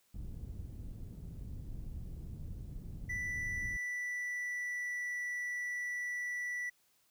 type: low-pass noise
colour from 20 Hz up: pink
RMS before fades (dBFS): -44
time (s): 0.14-3.77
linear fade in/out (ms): 5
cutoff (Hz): 150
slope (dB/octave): 12
type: tone with pitch glide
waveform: triangle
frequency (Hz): 1975.5 to 1960.7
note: B6 to B6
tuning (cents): 0 to -13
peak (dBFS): -34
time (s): 3.09-6.7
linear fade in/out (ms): 10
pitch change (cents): -13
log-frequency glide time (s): 3.22-5.19
effects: white hiss -72 dBFS RMS until 7.1 s